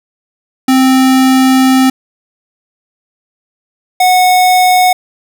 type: tone pair in turn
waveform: square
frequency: 261.6 / 733.7 Hz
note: C4 / F#5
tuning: 0 / -15 cents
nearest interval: octave + tritone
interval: 1785 cents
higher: second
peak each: -6 dBFS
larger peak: neither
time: 0.68-1.9 / 4-4.93 s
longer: first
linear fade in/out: 5 ms
effects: none